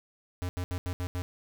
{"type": "tone bursts at uneven times", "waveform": "square", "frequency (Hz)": 90.1, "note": "F#2", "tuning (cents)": -45, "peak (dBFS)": -31, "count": 6, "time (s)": [[0.42, 0.49], [0.57, 0.64], [0.71, 0.78], [0.86, 0.93], [1, 1.07], [1.15, 1.22]], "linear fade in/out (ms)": 0, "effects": []}